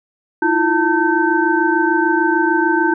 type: tone cluster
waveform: sine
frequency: 320.2 / 346.9 / 896 / 1542 Hz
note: D#4 / F4 / A5 / G6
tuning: +50 / -12 / +31 / -29 cents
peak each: -18 dBFS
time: 0.42-2.94 s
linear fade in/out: 5 ms
effects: none